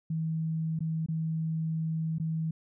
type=tone with dropouts; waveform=sine; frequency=160.6 Hz; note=E3; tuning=45 cents flat; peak=-28 dBFS; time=0.1-2.51 s; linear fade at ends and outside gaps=5 ms; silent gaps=0.791-0.805 / 1.062-1.085 / 2.184-2.198 s; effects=none